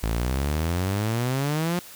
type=exponential sweep; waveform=sawtooth; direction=up; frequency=53 to 180.1 Hz; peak=-19 dBFS; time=0.03-1.79 s; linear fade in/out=0 ms; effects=white hiss -44 dBFS RMS until 1.95 s